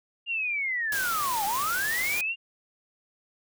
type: linear two-way sweep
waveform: sine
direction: down then up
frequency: 2828 to 778 to 2828 Hz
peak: -26 dBFS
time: 0.26-2.36 s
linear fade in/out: 50 ms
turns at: 1.45 s
type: noise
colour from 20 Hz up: white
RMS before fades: -33 dBFS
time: 0.92-2.21 s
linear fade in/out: 2 ms
effects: none